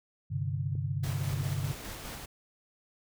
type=chord; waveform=sine; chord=G suspended fourth; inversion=none; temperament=just; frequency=98 / 130.67 / 147 Hz; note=G2 / C3 / D3; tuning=0 / -2 / +2 cents; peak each=-34 dBFS; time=0.3-1.73 s; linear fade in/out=20 ms
type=clicks; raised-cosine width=3 ms; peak=-32 dBFS; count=2; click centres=0.753 / 1.41 s
type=noise with tremolo; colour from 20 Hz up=pink; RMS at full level=-41 dBFS; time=1.03-2.26 s; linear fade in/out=10 ms; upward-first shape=square; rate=4.9 Hz; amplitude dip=25%
effects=none